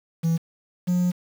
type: tone pair in turn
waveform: triangle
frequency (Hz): 164.81 / 178.77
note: E3 / F3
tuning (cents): 0 / +41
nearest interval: minor second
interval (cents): 141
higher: second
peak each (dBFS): -16 / -16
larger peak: neither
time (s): 0.23-0.38 / 0.87-1.12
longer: second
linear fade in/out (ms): 20
effects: tanh soft clip ceiling -12 dBFS + 7-bit